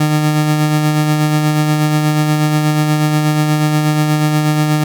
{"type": "tone with tremolo", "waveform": "30% pulse", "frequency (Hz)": 151.9, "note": "D#3", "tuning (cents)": -41, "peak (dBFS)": -7, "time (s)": [0, 4.84], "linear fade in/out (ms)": 5, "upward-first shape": "sine", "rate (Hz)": 8.3, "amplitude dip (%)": 35, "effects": []}